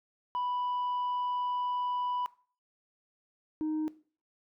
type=tone pair in turn; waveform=sine; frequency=987.8 / 310.3 Hz; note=B5 / D#4; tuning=0 / -5 cents; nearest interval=octave + minor sixth; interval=2005 cents; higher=first; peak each=-27 dBFS; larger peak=neither; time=0.35-2.26 / 3.61-3.88 s; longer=first; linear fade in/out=0 ms; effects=noise-tail reverb RT60 0.4 s tail -20 dB re dry + tanh soft clip ceiling -28 dBFS